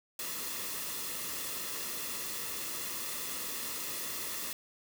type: noise with comb filter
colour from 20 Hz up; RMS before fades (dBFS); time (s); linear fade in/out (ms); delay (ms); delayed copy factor
white; -38; 0.19-4.53; 2; 1.3; -0.55
effects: none